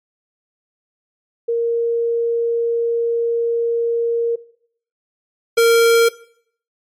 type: tone pair in turn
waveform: sine / square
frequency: 466.2 / 462.7 Hz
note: A#4 / A#4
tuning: 0 / -13 cents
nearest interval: unison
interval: 13 cents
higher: first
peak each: -15 / -10 dBFS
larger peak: second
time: 1.48-4.36 / 5.57-6.09 s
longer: first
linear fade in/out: 10 ms
effects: noise-tail reverb RT60 0.6 s tail -19 dB re dry + MP3 64 kbps